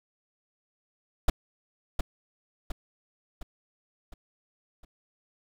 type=noise with echo; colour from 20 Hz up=brown; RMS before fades=-19 dBFS; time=1.28-1.3 s; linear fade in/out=5 ms; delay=710 ms; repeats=5; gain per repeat=-6 dB; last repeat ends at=4.85 s; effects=none